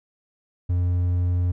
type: tone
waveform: triangle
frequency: 88.8 Hz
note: F2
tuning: 29 cents sharp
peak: -17 dBFS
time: 0.69-1.52 s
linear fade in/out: 10 ms
effects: none